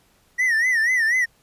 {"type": "tone with vibrato", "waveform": "triangle", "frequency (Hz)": 1900, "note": "A#6", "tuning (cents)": 33, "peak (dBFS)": -15, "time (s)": [0.38, 1.26], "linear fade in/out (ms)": 20, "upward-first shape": "sine", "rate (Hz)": 4.1, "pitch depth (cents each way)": 130, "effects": ["pink hiss -60 dBFS RMS until 1.42 s", "resampled to 32000 Hz"]}